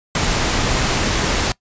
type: noise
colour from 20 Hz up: pink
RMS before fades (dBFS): -18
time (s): 0.15-1.52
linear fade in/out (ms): 2
effects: noise-tail reverb RT60 0.1 s tail -21 dB re dry + resampled to 16000 Hz